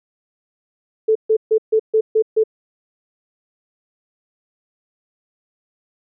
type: tone bursts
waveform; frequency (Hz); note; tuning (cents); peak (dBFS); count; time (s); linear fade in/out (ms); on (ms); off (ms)
sine; 438.6; A4; -6; -11; 7; 1.08-2.438; 10; 74; 140
effects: none